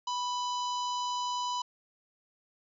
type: harmonic tone with a mistuned harmonic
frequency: 999 Hz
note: B5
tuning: 20 cents sharp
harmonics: 1 / 3 / 4 / 5 / 6 / 7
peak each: -31 / -41 / -43 / -45 / -47 / -48 dBFS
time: 0.07-1.62 s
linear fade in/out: 5 ms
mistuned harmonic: 1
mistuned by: -25 cents
effects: none